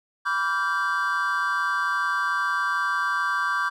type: chord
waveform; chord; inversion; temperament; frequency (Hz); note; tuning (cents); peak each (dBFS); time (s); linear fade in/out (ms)
triangle; G dominant seventh; first; equal with one note detuned; 987.8 / 1154.5 / 1396.9 / 1568; B5 / D6 / F6 / G6; 0 / -30 / 0 / 0; -30 / -24 / -30 / -24; 0.25-3.7; 20
effects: none